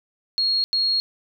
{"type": "tone bursts at uneven times", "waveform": "sine", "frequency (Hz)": 4290, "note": "C8", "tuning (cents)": 42, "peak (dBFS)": -18, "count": 2, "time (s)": [[0.38, 0.64], [0.73, 1]], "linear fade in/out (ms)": 0, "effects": []}